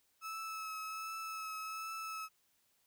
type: tone with vibrato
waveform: 35% pulse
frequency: 1300 Hz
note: E6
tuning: 24 cents flat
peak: -39 dBFS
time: 0.21-2.29 s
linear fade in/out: 50 ms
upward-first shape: triangle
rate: 1.3 Hz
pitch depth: 21 cents each way
effects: white hiss -75 dBFS RMS until 2.86 s